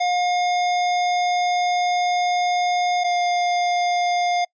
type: tone pair in turn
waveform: square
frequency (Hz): 714 / 707.4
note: F5 / F5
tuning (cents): +38 / +22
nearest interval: unison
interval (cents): 16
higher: first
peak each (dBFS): -19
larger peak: neither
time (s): 0-3.04 / 3.04-4.45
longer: first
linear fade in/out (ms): 10
effects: noise-tail reverb RT60 0.1 s tail -26 dB re dry + resampled to 16000 Hz